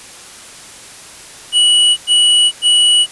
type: tone bursts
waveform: square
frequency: 2937 Hz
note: F#7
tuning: 13 cents flat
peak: -8 dBFS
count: 3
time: 1.52-3.066 s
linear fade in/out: 50 ms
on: 450 ms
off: 98 ms
effects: white hiss -35 dBFS RMS until 3.11 s + resampled to 24000 Hz